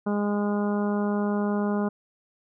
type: harmonic tone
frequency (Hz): 205.6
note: G#3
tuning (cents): -17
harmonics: 1 / 2 / 3 / 4 / 5 / 6 / 7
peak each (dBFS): -24 / -30 / -34 / -36 / -38 / -40 / -41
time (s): 0.06-1.89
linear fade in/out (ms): 10
effects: none